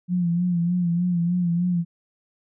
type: tone with vibrato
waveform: sine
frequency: 174.61 Hz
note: F3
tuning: in tune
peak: -19 dBFS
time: 0.08-1.85 s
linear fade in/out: 50 ms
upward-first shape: sine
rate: 3.3 Hz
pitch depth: 54 cents each way
effects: none